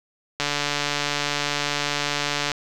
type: click train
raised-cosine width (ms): 0.2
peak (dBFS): -6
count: 308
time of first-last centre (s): 0.4-2.517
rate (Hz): 145
effects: none